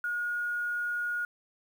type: tone with quantisation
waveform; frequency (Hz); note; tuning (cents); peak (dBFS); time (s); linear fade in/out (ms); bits
sine; 1439; F#6; -49; -29; 0.04-1.25; 2; 9
effects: none